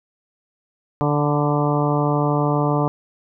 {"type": "harmonic tone with a mistuned harmonic", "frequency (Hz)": 146.83, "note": "D3", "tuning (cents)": 0, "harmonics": [1, 2, 3, 4, 5, 6, 7, 8], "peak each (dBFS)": [-20, -23, -25, -26, -27, -28, -28, -29], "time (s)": [1.01, 2.88], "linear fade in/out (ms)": 0, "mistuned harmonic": 7, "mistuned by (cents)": -21, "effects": []}